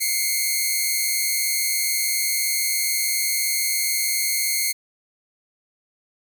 5% pulse tone pair together, 2093 / 2217 Hz, C7 / C#7, 0 / 0 cents, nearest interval minor second, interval 100 cents, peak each -13 dBFS, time 0-4.73 s, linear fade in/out 20 ms, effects none

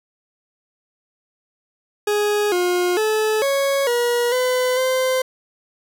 40% pulse tone with pitch steps, 415.8 / 357 / 432.6 / 553 / 479.5 / 505 / 517 Hz, G#4 / F4 / A4 / C#5 / A#4 / B4 / C5, +2 / +38 / -29 / -4 / +49 / +39 / -21 cents, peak -16 dBFS, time 2.07-5.22 s, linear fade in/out 5 ms, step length 450 ms, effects none

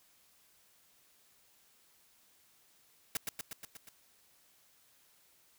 white noise with echo, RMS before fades -34 dBFS, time 3.15-3.17 s, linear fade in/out 2 ms, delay 120 ms, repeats 6, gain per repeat -3 dB, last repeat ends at 3.89 s, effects white hiss -67 dBFS RMS until 5.58 s

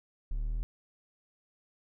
triangle linear sweep, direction up, 34.65 to 41.92 Hz, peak -28 dBFS, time 0.31-0.63 s, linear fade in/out 0 ms, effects none

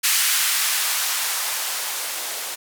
violet noise with band-pass filter sweep, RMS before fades -23 dBFS, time 0.03-2.56 s, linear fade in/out 20 ms, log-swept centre 1800 to 460 Hz, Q 0.94, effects none

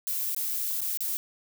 violet noise with dropouts, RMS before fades -30 dBFS, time 0.07-1.17 s, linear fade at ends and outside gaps 0 ms, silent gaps 0.348-0.364 / 0.807-0.816 / 0.974-1.006 s, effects none

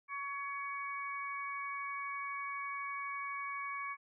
harmonic tone, 561 Hz, C#5, 21 cents sharp, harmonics 2 / 3 / 4, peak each -40 / -48 / -42 dBFS, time 0.08-3.97 s, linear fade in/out 50 ms, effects none

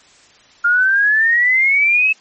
sine exponential sweep, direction up, 1400 to 2615 Hz, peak -10 dBFS, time 0.64-2.13 s, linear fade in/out 10 ms, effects white hiss -48 dBFS RMS until 2.2 s + MP3 32 kbps

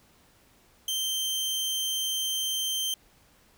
sawtooth tone, 3131 Hz, G7, 3 cents flat, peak -24 dBFS, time 0.88-2.94 s, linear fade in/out 2 ms, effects pink hiss -61 dBFS RMS until 3.57 s

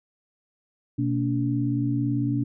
sine tone cluster, 123.8 / 227.6 / 285.6 Hz, B2 / A#3 / D4, +5 / -41 / -48 cents, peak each -25 / -31 / -25 dBFS, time 0.98-2.44 s, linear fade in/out 10 ms, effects none

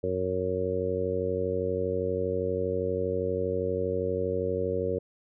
harmonic tone, 92.5 Hz, F#2, in tune, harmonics 1 / 2 / 3 / 4 / 5 / 6, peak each -35 / -38 / -38 / -34 / -29 / -33 dBFS, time 0.03-4.99 s, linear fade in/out 10 ms, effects none

